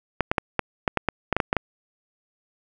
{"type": "clicks", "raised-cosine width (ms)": 0.5, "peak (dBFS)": -5, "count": 12, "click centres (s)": [0.207, 0.315, 0.382, 0.593, 0.878, 0.973, 1.087, 1.327, 1.366, 1.402, 1.529, 1.567], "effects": []}